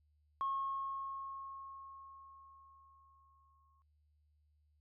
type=tone with exponential decay; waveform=sine; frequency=1087 Hz; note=C#6; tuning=34 cents flat; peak=-32 dBFS; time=0.41-3.82 s; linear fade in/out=0 ms; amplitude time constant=740 ms; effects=tanh soft clip ceiling -29 dBFS + added 75 Hz sine -70 dBFS peak until 4.8 s